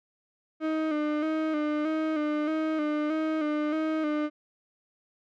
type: tone with vibrato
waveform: 35% pulse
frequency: 307.5 Hz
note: D#4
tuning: 20 cents flat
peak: -24 dBFS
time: 0.6-4.3 s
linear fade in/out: 50 ms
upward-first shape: square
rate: 1.6 Hz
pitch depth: 40 cents each way
effects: low-pass 2000 Hz 12 dB/octave